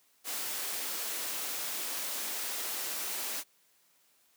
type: high-pass noise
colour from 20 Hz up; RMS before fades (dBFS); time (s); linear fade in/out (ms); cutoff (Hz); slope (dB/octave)
white; -36; 0.24-3.44; 50; 260; 12
effects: white hiss -68 dBFS RMS until 4.36 s + high-pass 150 Hz 12 dB/octave